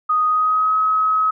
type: tone with pitch glide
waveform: sine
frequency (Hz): 1244.5 to 1276.5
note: D#6 to D#6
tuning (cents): 0 to +44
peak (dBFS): -14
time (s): 0.09-1.31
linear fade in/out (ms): 10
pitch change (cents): +44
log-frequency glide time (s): 0.27-0.76
effects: none